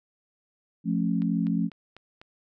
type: chord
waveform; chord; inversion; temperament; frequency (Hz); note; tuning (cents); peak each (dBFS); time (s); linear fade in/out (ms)
sine; F augmented; none; just; 174.61 / 218.3 / 272.8; F3 / A3 / C#4; 0 / -13 / -28; -26 / -27 / -29; 0.84-1.7; 50
type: click train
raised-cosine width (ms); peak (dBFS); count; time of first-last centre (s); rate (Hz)
0.3; -30; 5; 1.22-2.215; 4.02
effects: none